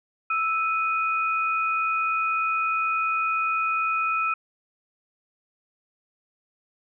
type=tone pair together; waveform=sine; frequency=1318.5 / 2489 Hz; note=E6 / D#7; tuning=0 / 0 cents; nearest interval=major seventh; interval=1100 cents; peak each=-23 / -27 dBFS; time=0.3-4.34 s; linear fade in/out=5 ms; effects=none